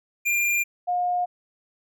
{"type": "tone pair in turn", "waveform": ["square", "sine"], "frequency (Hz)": [2396, 714.8], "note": ["D7", "F5"], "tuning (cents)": [34, 40], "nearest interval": "octave + major sixth", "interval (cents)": 2094, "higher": "first", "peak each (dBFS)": -21, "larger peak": "neither", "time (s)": [[0.25, 0.64], [0.87, 1.26]], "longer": "neither", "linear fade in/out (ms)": 20, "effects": []}